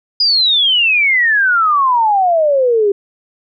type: exponential sweep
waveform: sine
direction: down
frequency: 4978 to 392 Hz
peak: -9 dBFS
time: 0.2-2.92 s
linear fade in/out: 5 ms
effects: none